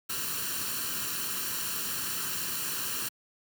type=noise with comb filter; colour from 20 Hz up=white; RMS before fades=-33 dBFS; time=0.09-3.09 s; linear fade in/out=10 ms; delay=0.7 ms; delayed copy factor=+0.7; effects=high-pass 100 Hz 12 dB/octave